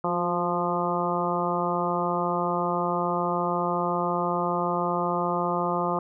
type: harmonic tone with a mistuned harmonic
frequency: 174.61 Hz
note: F3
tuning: in tune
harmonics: 1 / 2 / 3 / 4 / 5 / 6 / 7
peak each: -31 / -31 / -31 / -31 / -31 / -31 / -31 dBFS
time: 0.04-5.99 s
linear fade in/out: 2 ms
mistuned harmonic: 2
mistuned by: +31 cents
effects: none